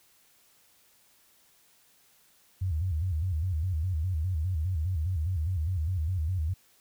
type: tone with vibrato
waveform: sine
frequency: 85 Hz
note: F2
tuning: 46 cents flat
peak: -26 dBFS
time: 2.61-6.54 s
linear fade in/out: 10 ms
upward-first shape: square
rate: 4.9 Hz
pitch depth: 160 cents each way
effects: white hiss -63 dBFS RMS until 6.8 s